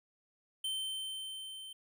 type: tone with level ramp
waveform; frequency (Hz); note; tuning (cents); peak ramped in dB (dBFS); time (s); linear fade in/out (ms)
square; 3100; G7; -20; -34 to -46; 0.64-1.73; 5
effects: none